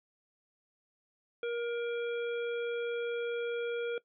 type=harmonic tone; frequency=472.4 Hz; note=A#4; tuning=23 cents sharp; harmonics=1 / 3 / 5 / 7; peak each=-32 / -42 / -46 / -49 dBFS; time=1.43-3.98 s; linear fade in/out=2 ms; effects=noise-tail reverb RT60 0.1 s tail -20 dB re dry